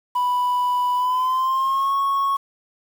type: tone with pitch glide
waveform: sine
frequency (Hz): 987.8 to 1102.4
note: B5 to C#6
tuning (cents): 0 to -10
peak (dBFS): -15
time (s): 0.15-2.37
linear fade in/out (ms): 10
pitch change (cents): +190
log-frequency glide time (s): 0.95-1.94
effects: tanh soft clip ceiling -17 dBFS + 7-bit